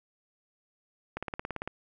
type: click train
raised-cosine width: 0.5 ms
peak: -19 dBFS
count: 10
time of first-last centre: 1.17-1.676 s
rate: 17.8 Hz
effects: none